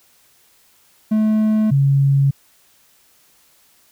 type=tone pair in turn; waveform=triangle / sine; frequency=216.1 / 138.51 Hz; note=A3 / C#3; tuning=-31 / -1 cents; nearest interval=minor sixth; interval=770 cents; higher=first; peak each=-11 dBFS; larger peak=neither; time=1.11-1.71 / 1.71-2.31 s; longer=neither; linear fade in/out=10 ms; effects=white hiss -55 dBFS RMS until 3.91 s